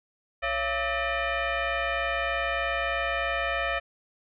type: tone with frequency modulation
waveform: sine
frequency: 554.4 Hz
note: C#5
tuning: in tune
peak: -25 dBFS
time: 0.42-3.8 s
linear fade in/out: 20 ms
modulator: 616 Hz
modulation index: 3.4
effects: none